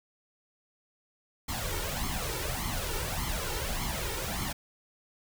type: noise with flanger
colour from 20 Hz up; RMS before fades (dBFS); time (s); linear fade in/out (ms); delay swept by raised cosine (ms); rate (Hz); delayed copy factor
pink; -33; 1.48-4.53; 10; 0.93 to 2.23; 1.7; +0.7
effects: none